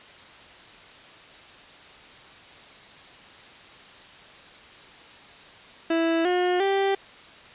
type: tone with pitch steps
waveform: 30% pulse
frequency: 329.6 / 359.4 / 392 Hz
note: E4 / F4 / G4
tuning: 0 / +50 / 0 cents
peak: -18 dBFS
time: 5.9-6.95 s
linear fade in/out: 5 ms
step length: 350 ms
effects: white hiss -47 dBFS RMS until 7.54 s + resampled to 8000 Hz